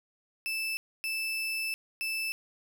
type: tone bursts at uneven times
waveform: 35% pulse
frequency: 2637 Hz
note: E7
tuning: in tune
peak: -29 dBFS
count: 3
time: 0.46-0.77 / 1.04-1.74 / 2.01-2.32 s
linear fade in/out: 0 ms
effects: none